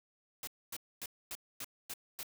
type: noise bursts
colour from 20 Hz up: white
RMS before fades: -42 dBFS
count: 7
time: 0.43-2.231 s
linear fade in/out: 2 ms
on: 43 ms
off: 250 ms
effects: none